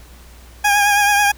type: tone with vibrato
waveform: 20% pulse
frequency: 818 Hz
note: G#5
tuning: 26 cents flat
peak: -7 dBFS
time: 0.64-1.32 s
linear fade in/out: 10 ms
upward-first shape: triangle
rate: 9.2 Hz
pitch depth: 39 cents each way
effects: added 60 Hz sine -40 dBFS peak until 1.37 s + pink hiss -46 dBFS RMS until 1.37 s